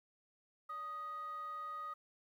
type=tone with frequency modulation; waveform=sine; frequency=1244.5 Hz; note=D#6; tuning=in tune; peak=-40 dBFS; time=0.69-1.94 s; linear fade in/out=10 ms; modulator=671 Hz; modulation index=0.24; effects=tanh soft clip ceiling -38 dBFS + 12-bit